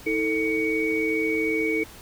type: tone cluster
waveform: sine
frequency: 320.3 / 442.9 / 2243 Hz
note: E4 / A4 / C#7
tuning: -50 / +11 / +20 cents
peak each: -26 dBFS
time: 0.06-1.84 s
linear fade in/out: 10 ms
effects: pink hiss -45 dBFS RMS until 2.01 s

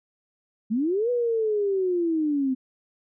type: linear two-way sweep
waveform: sine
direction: up then down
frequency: 202.6 to 493.9 to 255 Hz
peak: -21 dBFS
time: 0.7-2.55 s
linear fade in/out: 20 ms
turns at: 1.1 s
effects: none

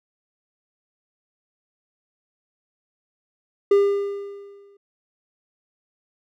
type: tone with exponential decay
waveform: triangle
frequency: 401.4 Hz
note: G4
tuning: 41 cents sharp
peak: -9 dBFS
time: 3.71-4.77 s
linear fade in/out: 5 ms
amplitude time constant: 230 ms
effects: none

